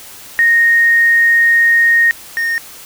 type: tone pair in turn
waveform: sine / triangle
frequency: 1858 / 1843 Hz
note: A#6 / A#6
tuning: -6 / -20 cents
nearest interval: unison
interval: 14 cents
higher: first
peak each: -7 / -12 dBFS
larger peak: first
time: 0.39-2.11 / 2.37-2.58 s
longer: first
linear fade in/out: 0 ms
effects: white hiss -35 dBFS RMS until 2.85 s